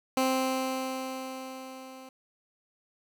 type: tone with level ramp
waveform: 15% pulse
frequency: 261.6 Hz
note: C4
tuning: in tune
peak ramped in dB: -17 to -39 dBFS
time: 0.17-2.09 s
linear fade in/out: 2 ms
effects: none